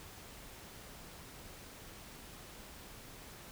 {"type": "silence", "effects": ["pink hiss -52 dBFS RMS until 3.51 s"]}